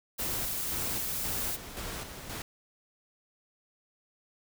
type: noise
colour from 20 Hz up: blue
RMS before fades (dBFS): -34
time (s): 0.18-1.57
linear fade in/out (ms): 20
type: noise with tremolo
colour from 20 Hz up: pink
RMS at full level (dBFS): -38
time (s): 0.19-2.42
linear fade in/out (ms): 2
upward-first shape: square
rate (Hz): 1.9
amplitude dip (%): 50
effects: none